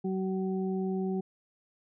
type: harmonic tone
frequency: 189 Hz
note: F#3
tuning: 37 cents sharp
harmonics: 1 / 2 / 4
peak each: -30 / -33 / -43 dBFS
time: 0.04-1.21 s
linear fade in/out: 10 ms
effects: none